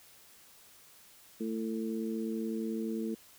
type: harmonic tone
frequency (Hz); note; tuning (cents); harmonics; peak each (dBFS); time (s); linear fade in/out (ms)
111.5; A2; +23; 2 / 3 / 4; -34 / -38 / -40; 1.4-3.15; 10
effects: white hiss -58 dBFS RMS until 3.38 s